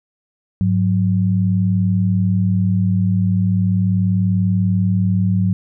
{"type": "tone pair together", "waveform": "sine", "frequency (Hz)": [102.8, 183.17], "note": ["G#2", "F#3"], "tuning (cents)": [-17, -17], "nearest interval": "minor seventh", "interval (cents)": 1000, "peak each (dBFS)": [-16, -16], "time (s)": [0.61, 5.53], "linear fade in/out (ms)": 0, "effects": []}